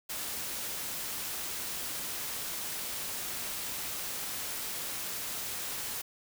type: noise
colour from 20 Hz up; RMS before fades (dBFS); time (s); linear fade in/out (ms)
white; -37; 0.09-6.02; 10
effects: none